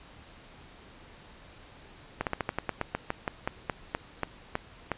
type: slowing click train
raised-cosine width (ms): 0.5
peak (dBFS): -13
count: 17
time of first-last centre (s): 2.21-4.917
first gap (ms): 58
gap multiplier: 1.13
effects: pink hiss -52 dBFS RMS until 4.97 s + resampled to 8000 Hz